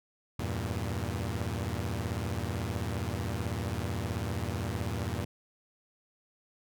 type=chord; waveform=sawtooth; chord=E diminished; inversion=none; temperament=equal; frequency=82.41 / 98 / 116.54 Hz; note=E2 / G2 / Bb2; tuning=0 / 0 / 0 cents; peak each=-32 dBFS; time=0.39-5.25 s; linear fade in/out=5 ms; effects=none

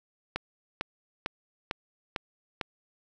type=click train; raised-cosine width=0.3 ms; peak=-14 dBFS; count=6; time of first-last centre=0.36-2.612 s; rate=2.22 Hz; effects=none

